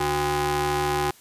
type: ring-modulated tone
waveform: sawtooth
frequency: 220 Hz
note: A3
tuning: in tune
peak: -15 dBFS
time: 0-1.11 s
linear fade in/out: 5 ms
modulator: 587 Hz
effects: white hiss -52 dBFS RMS until 1.2 s + resampled to 32000 Hz